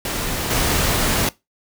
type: noise with level steps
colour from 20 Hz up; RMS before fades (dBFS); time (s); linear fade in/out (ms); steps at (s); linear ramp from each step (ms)
pink; -24 / -19; 0.05-1.29; 2; 0.5; 10
effects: noise-tail reverb RT60 0.2 s tail -20 dB re dry